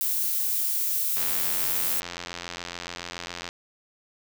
violet noise, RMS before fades -26 dBFS, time 0.01-2 s, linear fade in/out 0 ms
click train, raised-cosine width 0.2 ms, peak -16 dBFS, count 203, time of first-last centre 1.17-3.489 s, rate 87.1 Hz
effects none

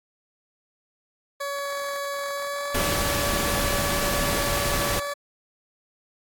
20% pulse tone with pitch glide, 564 to 572.5 Hz, C#5 to D5, +30 to -44 cents, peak -23 dBFS, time 1.4-5.14 s, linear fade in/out 10 ms, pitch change +26 cents, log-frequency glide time 2.31-2.77 s
pink noise, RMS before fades -26 dBFS, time 2.74-5 s, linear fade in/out 10 ms
effects AAC 64 kbps

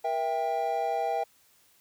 triangle chord, E diminished, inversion second, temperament just, 474.7 / 659.3 / 791.1 Hz, Bb4 / E5 / G5, +31 / 0 / +16 cents, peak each -32 / -29 / -27 dBFS, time 0.04-1.24 s, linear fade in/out 10 ms, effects white hiss -63 dBFS RMS until 1.8 s

